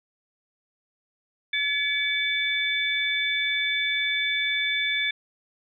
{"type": "tone cluster", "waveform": "sine", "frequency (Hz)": [1714, 2270, 3516], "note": ["A6", "C#7", "A7"], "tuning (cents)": [-46, 41, -2], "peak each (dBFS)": [-29, -26, -27], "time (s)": [1.53, 5.11], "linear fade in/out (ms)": 5, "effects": []}